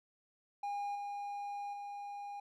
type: tone with level steps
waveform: triangle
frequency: 812 Hz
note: G#5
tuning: 39 cents flat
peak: -34 / -37 / -40 dBFS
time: 0.63-2.4 s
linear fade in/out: 5 ms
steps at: 0.95 / 1.73 s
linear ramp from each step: 5 ms
effects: none